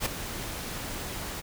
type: noise with ADSR envelope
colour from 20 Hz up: pink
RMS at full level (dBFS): -25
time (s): 0-1.42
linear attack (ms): 58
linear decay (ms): 8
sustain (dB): -11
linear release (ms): 29
effects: none